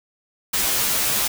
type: noise with comb filter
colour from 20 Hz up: white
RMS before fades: -21 dBFS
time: 0.53-1.28 s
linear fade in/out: 10 ms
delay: 12 ms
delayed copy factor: -0.9
effects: none

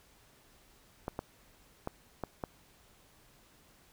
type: clicks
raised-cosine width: 1 ms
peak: -21 dBFS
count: 5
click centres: 1.081 / 1.191 / 1.874 / 2.237 / 2.438 s
effects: pink hiss -63 dBFS RMS until 3.92 s

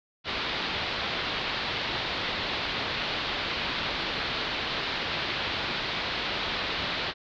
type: low-pass noise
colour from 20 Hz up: white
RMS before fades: -31 dBFS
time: 0.24-7.14 s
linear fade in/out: 50 ms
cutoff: 4300 Hz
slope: 48 dB/octave
effects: none

